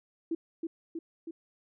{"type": "tone with echo", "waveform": "sine", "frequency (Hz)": 329.6, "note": "E4", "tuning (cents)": 0, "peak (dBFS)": -28, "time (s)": [0.31, 0.35], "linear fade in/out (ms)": 5, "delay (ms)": 320, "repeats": 3, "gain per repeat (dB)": -3, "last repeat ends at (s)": 1.31, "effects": []}